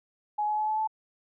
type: tone with pitch steps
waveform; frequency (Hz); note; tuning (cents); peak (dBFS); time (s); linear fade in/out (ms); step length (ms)
sine; 840 / 847.8 / 855.7 / 863.6 / 871.6; G#5 / G#5 / A5 / A5 / A5; +19 / +35 / -48 / -33 / -17; -25; 0.38-0.875; 10; 99
effects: none